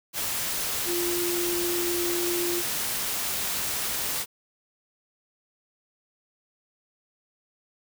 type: tone in noise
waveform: sine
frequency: 348.7 Hz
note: F4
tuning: 3 cents flat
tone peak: -27 dBFS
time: 0.85-2.63 s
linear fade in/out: 50 ms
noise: white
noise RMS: -29 dBFS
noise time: 0.13-4.26 s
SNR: -1 dB
effects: none